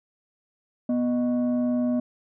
sine tone pair together, 245.4 / 617 Hz, B3 / D#5, -11 / -15 cents, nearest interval octave + major third, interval 1596 cents, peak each -20 / -28 dBFS, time 0.89-2 s, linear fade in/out 5 ms, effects tanh soft clip ceiling -18 dBFS

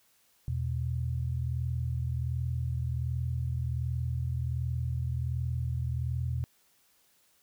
sine tone pair together, 82.14 / 123.47 Hz, E2 / B2, -6 / 0 cents, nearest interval perfect fifth, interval 706 cents, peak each -32 / -31 dBFS, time 0.48-6.44 s, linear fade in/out 0 ms, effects white hiss -67 dBFS RMS until 7.42 s

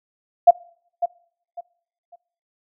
sine tone with echo, 695 Hz, F5, 9 cents flat, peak -5 dBFS, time 0.47-0.51 s, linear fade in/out 10 ms, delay 550 ms, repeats 3, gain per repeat -12 dB, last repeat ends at 2.16 s, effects noise-tail reverb RT60 0.7 s tail -24 dB re dry

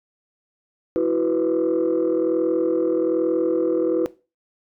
sine chord, E suspended second, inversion none, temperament just, 329.6 / 370.8 / 494.4 Hz, E4 / F#4 / B4, 0 / +4 / +2 cents, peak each -20 / -21 / -20 dBFS, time 0.96-4.06 s, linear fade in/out 0 ms, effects noise-tail reverb RT60 0.3 s tail -19 dB re dry + tanh soft clip ceiling -13 dBFS

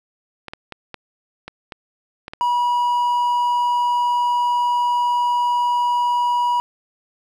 clicks, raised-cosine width 0.3 ms, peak -16 dBFS, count 8, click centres 0.483 / 0.535 / 0.723 / 0.943 / 1.48 / 1.722 / 2.281 / 2.335 s
triangle tone, 969 Hz, B5, 33 cents flat, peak -14 dBFS, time 2.41-6.6 s, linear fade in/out 0 ms
effects none

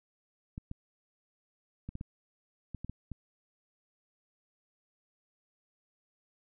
clicks, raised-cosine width 5 ms, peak -27 dBFS, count 9, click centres 0.579 / 0.714 / 1.89 / 1.954 / 2.011 / 2.747 / 2.846 / 2.896 / 3.117 s, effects none

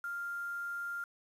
sine tone with quantisation, 1396.9 Hz, F6, in tune, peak -36 dBFS, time 0.04-1.04 s, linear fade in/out 2 ms, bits 9, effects resampled to 32000 Hz

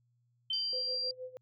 sine tone with exponential decay, 3089 Hz, G7, 26 cents flat, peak -30 dBFS, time 0.5-0.96 s, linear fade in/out 5 ms, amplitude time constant 100 ms
sine tone, 4739 Hz, D8, 15 cents sharp, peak -32 dBFS, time 0.53-1.11 s, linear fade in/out 2 ms
sine tone with tremolo, 509 Hz, C5, 48 cents flat, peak -38 dBFS, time 0.73-1.37 s, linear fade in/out 0 ms, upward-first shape sine, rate 6.4 Hz, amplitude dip 85%
effects added 120 Hz sine -70 dBFS peak until 1.41 s

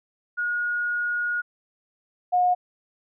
sine tone pair in turn, 1442 / 721 Hz, F#6 / F#5, -45 / -45 cents, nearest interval octave, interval 1200 cents, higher first, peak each -23 / -17 dBFS, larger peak second, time 0.37-1.42 / 2.32-2.55 s, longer first, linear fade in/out 20 ms, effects none

